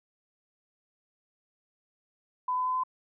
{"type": "tone with pitch steps", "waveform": "sine", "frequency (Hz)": [1004, 1009.8, 1015.7, 1021.5], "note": ["B5", "B5", "B5", "C6"], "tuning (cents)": [28, 38, 48, -42], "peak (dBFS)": -26, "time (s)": [2.48, 2.836], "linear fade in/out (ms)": 5, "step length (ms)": 89, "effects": []}